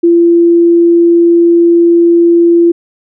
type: tone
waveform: sine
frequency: 340.8 Hz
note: F4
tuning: 42 cents flat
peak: -3 dBFS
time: 0.03-2.72 s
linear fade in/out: 10 ms
effects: none